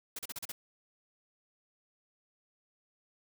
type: noise bursts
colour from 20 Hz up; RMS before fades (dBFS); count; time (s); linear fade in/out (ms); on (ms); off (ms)
white; -40; 6; 0.16-0.52; 5; 30; 36
effects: none